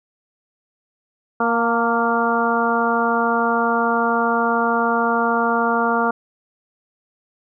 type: harmonic tone with a mistuned harmonic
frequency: 233.2 Hz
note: A#3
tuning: 1 cent sharp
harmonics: 1 / 2 / 3 / 4 / 5 / 6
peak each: -23 / -23 / -23 / -23 / -23 / -23 dBFS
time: 1.4-6.11 s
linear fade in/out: 5 ms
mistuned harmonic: 4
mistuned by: -32 cents
effects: none